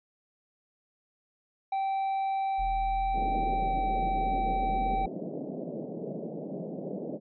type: tone with pitch glide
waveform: triangle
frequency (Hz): 777 to 771.6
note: G5 to G5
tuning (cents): -16 to -28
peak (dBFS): -25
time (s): 1.72-5.06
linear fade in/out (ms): 5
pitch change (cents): -12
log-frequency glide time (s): 3.57-3.7
type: tone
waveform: triangle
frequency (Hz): 41.48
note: E1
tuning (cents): +12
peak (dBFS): -30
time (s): 2.58-5.07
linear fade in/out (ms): 20
type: band-pass noise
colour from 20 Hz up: pink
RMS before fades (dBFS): -37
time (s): 3.13-7.2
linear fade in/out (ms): 50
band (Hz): 160 to 640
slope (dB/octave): 48
effects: resampled to 11025 Hz